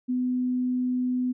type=tone; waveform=sine; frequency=251.1 Hz; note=B3; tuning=29 cents sharp; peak=-23 dBFS; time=0.08-1.33 s; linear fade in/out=20 ms; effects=none